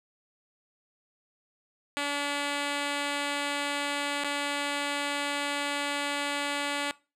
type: tone with dropouts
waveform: 5% pulse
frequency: 286.9 Hz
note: D4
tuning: 40 cents flat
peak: -17 dBFS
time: 1.97-6.91 s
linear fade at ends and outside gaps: 0 ms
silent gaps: 4.238-4.244 s
effects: noise-tail reverb RT60 0.3 s tail -21 dB re dry + low-pass 9000 Hz 12 dB/octave